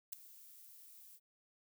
violet noise with ADSR envelope, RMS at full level -38 dBFS, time 0.12-1.2 s, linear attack 12 ms, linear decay 3 ms, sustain -20 dB, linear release 52 ms, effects none

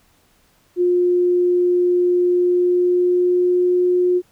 sine tone with pitch glide, 355.9 to 359.2 Hz, F4 to F4, +33 to +49 cents, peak -13 dBFS, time 0.76-4.22 s, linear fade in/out 50 ms, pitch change +16 cents, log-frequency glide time 2.3-3.83 s, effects pink hiss -58 dBFS RMS until 4.31 s

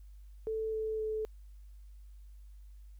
sine tone with pitch steps, 440.6 / 437.6 / 434.5 Hz, A4 / A4 / A4, +2 / -9 / -22 cents, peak -32 dBFS, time 0.47-1.25 s, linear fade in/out 0 ms, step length 260 ms, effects added 50 Hz sine -49 dBFS peak until 2.99 s + white hiss -75 dBFS RMS until 2.99 s

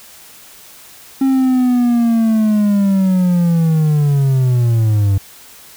triangle linear sweep, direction down, 270 to 96 Hz, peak -8 dBFS, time 1.21-5.18 s, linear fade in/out 5 ms, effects white hiss -40 dBFS RMS until 5.76 s

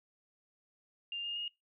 sine tone with pitch steps, 2800 / 2828 / 2856 Hz, F7 / F7 / F7, +4 / +21 / +38 cents, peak -36 dBFS, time 1.12-1.48 s, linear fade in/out 2 ms, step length 120 ms, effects noise-tail reverb RT60 0.2 s tail -20 dB re dry

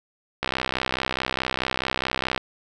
click train, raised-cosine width 0.3 ms, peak -7 dBFS, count 127, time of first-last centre 0.43-2.377 s, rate 64.7 Hz, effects none

